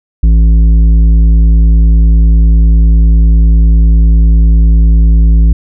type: tone with tanh clipping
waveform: triangle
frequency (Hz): 55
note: A1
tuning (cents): 0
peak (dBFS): -4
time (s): 0.23-5.53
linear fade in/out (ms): 5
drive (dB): 13
effects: none